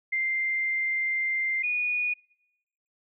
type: tone pair in turn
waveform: sine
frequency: 2093 / 2460 Hz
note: C7 / D#7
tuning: 0 / -20 cents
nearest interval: minor third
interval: 280 cents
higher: second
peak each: -24 dBFS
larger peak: neither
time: 0.12-1.63 / 1.63-2.14 s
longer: first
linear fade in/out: 10 ms
effects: noise-tail reverb RT60 0.9 s tail -25 dB re dry